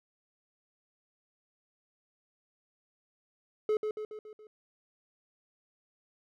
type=tone with echo; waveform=triangle; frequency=428 Hz; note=A4; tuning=48 cents flat; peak=-23 dBFS; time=3.69-3.77 s; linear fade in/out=2 ms; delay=140 ms; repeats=5; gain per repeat=-5 dB; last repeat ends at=4.47 s; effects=none